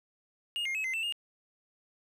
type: tone with pitch steps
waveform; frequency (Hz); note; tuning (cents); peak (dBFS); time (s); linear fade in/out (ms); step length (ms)
triangle; 2848 / 2126 / 2571 / 2066 / 2667 / 2835; F7 / C7 / E7 / C7 / E7 / F7; +33 / +27 / -44 / -22 / +20 / +25; -29; 0.56-1.124; 0; 94
effects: none